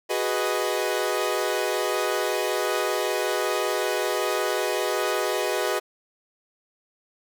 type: chord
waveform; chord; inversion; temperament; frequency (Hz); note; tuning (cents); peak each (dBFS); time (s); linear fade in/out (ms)
sawtooth; G# minor seventh; third; equal; 370 / 415.3 / 493.9 / 622.3; F#4 / G#4 / B4 / D#5; 0 / 0 / 0 / 0; -25; 0.09-5.8; 20
effects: none